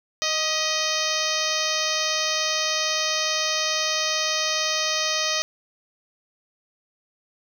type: harmonic tone with a mistuned harmonic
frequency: 622.3 Hz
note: D#5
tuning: in tune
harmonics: 1 / 2 / 3 / 4 / 5 / 6 / 7 / 8 / 9 / 10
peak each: -31 / -31 / -31 / -31 / -31 / -31 / -31 / -31 / -31 / -31 dBFS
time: 0.22-5.42 s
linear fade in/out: 0 ms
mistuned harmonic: 3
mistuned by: +44 cents
effects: 8-bit